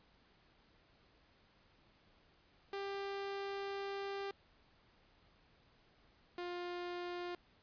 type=tone pair in turn; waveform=sawtooth; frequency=396.1 / 352.9 Hz; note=G4 / F4; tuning=+18 / +18 cents; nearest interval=major second; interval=200 cents; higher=first; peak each=-36 / -37 dBFS; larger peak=first; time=2.73-4.31 / 6.38-7.35 s; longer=first; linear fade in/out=2 ms; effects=pink hiss -69 dBFS RMS until 7.62 s + resampled to 11025 Hz